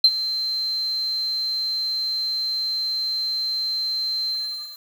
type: tone with ADSR envelope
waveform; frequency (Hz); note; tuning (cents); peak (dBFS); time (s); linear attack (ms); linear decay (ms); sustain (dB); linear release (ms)
sine; 4119; C8; -28; -7; 0.04-4.81; 4; 52; -15; 510
effects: tanh soft clip ceiling -4 dBFS + 7-bit